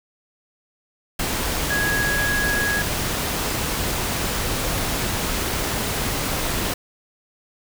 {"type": "tone in noise", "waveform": "sine", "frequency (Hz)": 1661.2, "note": "G#6", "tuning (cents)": 0, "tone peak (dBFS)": -21, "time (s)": [1.7, 2.82], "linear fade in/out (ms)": 5, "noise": "pink", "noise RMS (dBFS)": -24, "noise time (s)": [1.19, 6.74], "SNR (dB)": 0, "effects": []}